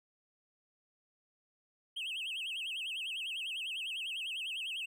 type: tone with vibrato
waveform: triangle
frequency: 2895 Hz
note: F#7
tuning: 38 cents flat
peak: -35 dBFS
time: 1.96-4.86 s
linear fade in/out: 10 ms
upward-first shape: sine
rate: 10 Hz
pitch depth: 210 cents each way
effects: none